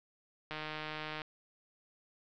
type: click train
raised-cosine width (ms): 0.3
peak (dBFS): -24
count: 110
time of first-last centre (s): 0.51-1.218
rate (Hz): 154
effects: low-pass 5000 Hz 12 dB/octave